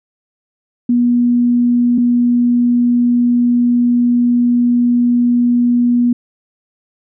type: tone pair in turn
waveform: sine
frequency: 241.8 / 241.8 Hz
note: B3 / B3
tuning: -36 / -36 cents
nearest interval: unison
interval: 0 cents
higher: neither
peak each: -9 dBFS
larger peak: neither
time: 0.89-1.98 / 1.98-6.13 s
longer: second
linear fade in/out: 5 ms
effects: none